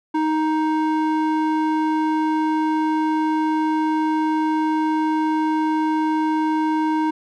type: tone with band-pass filter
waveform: square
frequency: 312.4 Hz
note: D#4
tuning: 7 cents sharp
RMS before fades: -20 dBFS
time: 0.14-7.11 s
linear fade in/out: 10 ms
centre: 640 Hz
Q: 4.7
effects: none